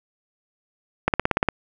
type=click train; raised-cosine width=0.5 ms; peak=-3 dBFS; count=8; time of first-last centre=1.08-1.487 s; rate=17.2 Hz; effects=none